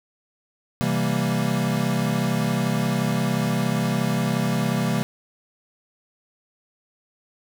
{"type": "chord", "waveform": "square", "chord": "C dominant seventh", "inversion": "none", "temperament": "equal", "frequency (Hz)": [130.81, 164.81, 196, 233.1], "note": ["C3", "E3", "G3", "Bb3"], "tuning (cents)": [0, 0, 0, 0], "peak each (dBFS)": -27, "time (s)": [0.81, 5.03], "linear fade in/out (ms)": 0, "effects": []}